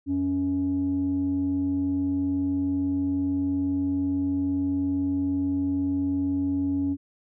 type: tone pair together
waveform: sine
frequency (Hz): 87.31 / 279.6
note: F2 / C#4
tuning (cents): 0 / +15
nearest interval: octave + minor sixth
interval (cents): 2015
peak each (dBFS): -31 / -22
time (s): 0.06-6.97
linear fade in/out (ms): 50
effects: tanh soft clip ceiling -18 dBFS